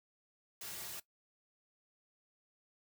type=noise with comb filter; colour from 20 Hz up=white; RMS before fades=-45 dBFS; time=0.61-1 s; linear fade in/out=5 ms; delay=3.9 ms; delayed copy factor=-0.9; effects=noise-tail reverb RT60 0.1 s tail -18 dB re dry